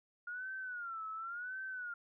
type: tone with vibrato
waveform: sine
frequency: 1417 Hz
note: F6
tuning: 25 cents sharp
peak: -40 dBFS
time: 0.27-1.94 s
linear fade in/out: 5 ms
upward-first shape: sine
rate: 0.92 Hz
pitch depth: 150 cents each way
effects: none